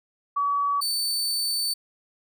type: tone pair in turn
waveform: sine / sawtooth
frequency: 1138 / 4535 Hz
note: C#6 / C#8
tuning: +45 / +39 cents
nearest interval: 2 octaves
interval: 2394 cents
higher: second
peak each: -21 dBFS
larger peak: neither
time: 0.36-0.81 / 0.81-1.74 s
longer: second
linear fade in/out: 10 ms
effects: none

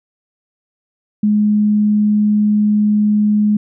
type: tone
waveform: sine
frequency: 209.8 Hz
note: G#3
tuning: 18 cents sharp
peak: -10 dBFS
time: 1.23-3.57 s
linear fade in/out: 5 ms
effects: none

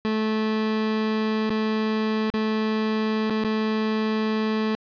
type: tone with dropouts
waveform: 30% pulse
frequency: 217.7 Hz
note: A3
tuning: 18 cents flat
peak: -19 dBFS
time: 0.05-4.75 s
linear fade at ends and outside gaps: 0 ms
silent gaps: 1.495-1.503 / 2.301-2.339 / 3.298-3.305 / 3.438-3.446 s
effects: resampled to 11025 Hz + 10-bit

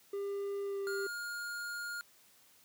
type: tone with pitch glide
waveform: triangle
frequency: 399.8 to 395.2 Hz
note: G4 to G4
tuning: +34 to +14 cents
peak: -33 dBFS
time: 0.13-1.07 s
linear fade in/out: 5 ms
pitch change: -20 cents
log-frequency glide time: 0.64-0.8 s
type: tone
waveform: square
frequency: 1420 Hz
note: F6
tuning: 28 cents sharp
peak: -39 dBFS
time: 0.87-2.01 s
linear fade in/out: 0 ms
effects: white hiss -64 dBFS RMS until 2.64 s + high-pass 80 Hz 12 dB/octave

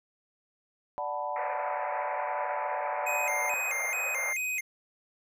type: chord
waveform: sine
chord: B minor seventh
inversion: first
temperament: equal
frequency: 587.3 / 740 / 880 / 987.8 Hz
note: D5 / F#5 / A5 / B5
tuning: 0 / 0 / 0 / 0 cents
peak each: -36 dBFS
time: 0.98-3.54 s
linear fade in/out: 0 ms
type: band-pass noise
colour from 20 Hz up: pink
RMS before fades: -38 dBFS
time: 1.36-4.33 s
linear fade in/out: 2 ms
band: 490 to 2400 Hz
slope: 96 dB/octave
type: tone with vibrato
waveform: square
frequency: 2300 Hz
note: D7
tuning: 37 cents flat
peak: -30 dBFS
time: 3.06-4.61 s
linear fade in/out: 10 ms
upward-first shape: square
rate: 2.3 Hz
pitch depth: 150 cents each way
effects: none

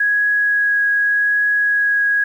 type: tone with vibrato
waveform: sine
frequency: 1661.2 Hz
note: G#6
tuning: in tune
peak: -13 dBFS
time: 0-2.24 s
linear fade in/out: 5 ms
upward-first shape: triangle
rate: 0.85 Hz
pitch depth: 9 cents each way
effects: 8-bit

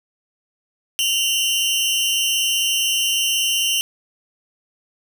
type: tone pair together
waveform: sawtooth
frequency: 2794 / 3055 Hz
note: F7 / G7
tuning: 0 / -45 cents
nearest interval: major second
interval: 155 cents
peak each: -17 dBFS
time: 0.99-3.81 s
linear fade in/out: 0 ms
effects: none

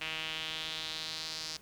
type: tone with band-pass filter sweep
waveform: sawtooth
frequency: 158.4 Hz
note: D#3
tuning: 31 cents sharp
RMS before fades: -39 dBFS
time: 0.01-1.57 s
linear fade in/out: 5 ms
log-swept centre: 2700 to 5000 Hz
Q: 3.3
effects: pink hiss -58 dBFS RMS until 1.61 s

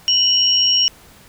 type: tone pair together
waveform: sine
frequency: 2960 / 5575 Hz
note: F#7 / F8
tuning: 0 / -4 cents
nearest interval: major seventh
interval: 1096 cents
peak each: -15 dBFS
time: 0.08-0.88 s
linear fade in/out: 0 ms
effects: pink hiss -46 dBFS RMS until 1.28 s

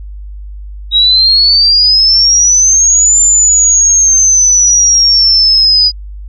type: exponential two-way sweep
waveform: sine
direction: up then down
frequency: 3799 to 7200 to 4923 Hz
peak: -4 dBFS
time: 0.91-5.92 s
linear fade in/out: 50 ms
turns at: 3.2 s
effects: added 50 Hz sine -23 dBFS peak until 6.28 s

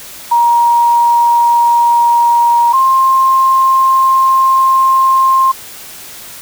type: tone pair in turn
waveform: sine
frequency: 945 / 1058.5 Hz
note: A#5 / C6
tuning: +23 / +20 cents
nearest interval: major second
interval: 197 cents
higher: second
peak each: -6 dBFS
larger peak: neither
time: 0.31-2.73 / 2.73-5.52 s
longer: second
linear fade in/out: 10 ms
effects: white hiss -31 dBFS RMS until 6.41 s

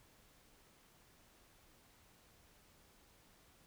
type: silence
effects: pink hiss -67 dBFS RMS until 3.66 s

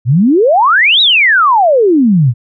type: exponential two-way sweep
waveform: sine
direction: up then down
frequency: 110 to 3951 to 110 Hz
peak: -5 dBFS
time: 0.05-2.34 s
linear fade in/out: 50 ms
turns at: 1.01 s
effects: none

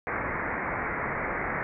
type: low-pass noise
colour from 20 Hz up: white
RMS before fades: -31 dBFS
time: 0.07-1.63 s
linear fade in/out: 0 ms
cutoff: 2200 Hz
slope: 96 dB/octave
effects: none

